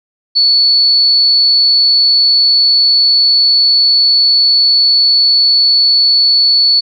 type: tone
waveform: sine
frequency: 4435 Hz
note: C#8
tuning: in tune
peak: -6 dBFS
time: 0.35-6.81 s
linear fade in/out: 20 ms
effects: none